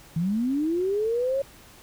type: linear sweep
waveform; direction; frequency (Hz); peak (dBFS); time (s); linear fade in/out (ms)
sine; up; 155.56 to 557; -22; 0.16-1.42; 5
effects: pink hiss -50 dBFS RMS until 1.82 s